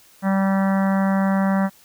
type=harmonic tone; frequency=193.7 Hz; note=G3; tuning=20 cents flat; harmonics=1 / 3 / 4 / 5 / 6 / 7 / 8 / 9 / 10; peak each=-17 / -27 / -29 / -31 / -33 / -34 / -35 / -36 / -37 dBFS; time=0.22-1.7 s; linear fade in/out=50 ms; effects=white hiss -52 dBFS RMS until 1.84 s